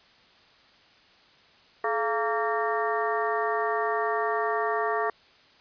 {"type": "harmonic tone with a mistuned harmonic", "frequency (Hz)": 229.7, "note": "A#3", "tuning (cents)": -25, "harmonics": [2, 3, 4, 5, 6, 7, 8], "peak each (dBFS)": [-29, -30, -33, -30, -38, -42, -33], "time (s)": [1.84, 5.1], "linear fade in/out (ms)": 2, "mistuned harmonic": 2, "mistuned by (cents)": -120, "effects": ["white hiss -57 dBFS RMS until 5.6 s", "resampled to 11025 Hz"]}